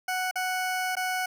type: tone with dropouts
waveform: 20% pulse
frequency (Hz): 740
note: F#5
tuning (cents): 0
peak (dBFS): -22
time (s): 0.08-1.26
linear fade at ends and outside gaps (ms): 5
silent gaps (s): 0.312-0.356 / 0.954-0.967
effects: none